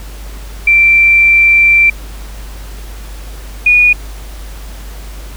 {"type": "tone pair in turn", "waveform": "sine", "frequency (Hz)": [2349, 2454], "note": ["D7", "D#7"], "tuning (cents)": [0, -25], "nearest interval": "minor second", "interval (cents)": 75, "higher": "second", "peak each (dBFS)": -4, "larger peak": "neither", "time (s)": [[0.67, 1.9], [3.66, 3.93]], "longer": "first", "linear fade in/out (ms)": 5, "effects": ["added 50 Hz sine -25 dBFS peak until 5.36 s", "pink hiss -35 dBFS RMS until 5.36 s"]}